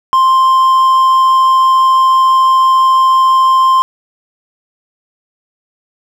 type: tone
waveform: triangle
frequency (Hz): 1049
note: C6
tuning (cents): +4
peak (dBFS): -4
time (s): 0.13-3.82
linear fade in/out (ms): 0
effects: none